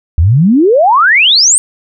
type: exponential sweep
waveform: sine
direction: up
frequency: 73.42 to 8870 Hz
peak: -4 dBFS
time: 0.18-1.58 s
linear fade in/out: 0 ms
effects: none